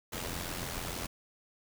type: noise with amplitude modulation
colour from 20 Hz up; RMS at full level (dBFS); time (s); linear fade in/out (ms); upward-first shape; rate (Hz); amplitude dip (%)
pink; -35; 0.12-1.07; 10; sine; 86.7; 65
effects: none